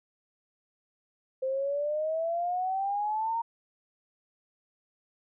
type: exponential sweep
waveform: sine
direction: up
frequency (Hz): 519 to 932.3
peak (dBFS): -27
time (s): 1.42-3.42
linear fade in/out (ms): 10
effects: none